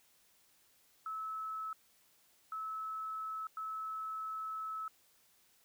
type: tone bursts at uneven times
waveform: sine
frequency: 1300 Hz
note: E6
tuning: 24 cents flat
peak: -38 dBFS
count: 3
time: 1.06-1.73 / 2.52-3.47 / 3.57-4.88 s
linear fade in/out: 2 ms
effects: white hiss -69 dBFS RMS until 5.64 s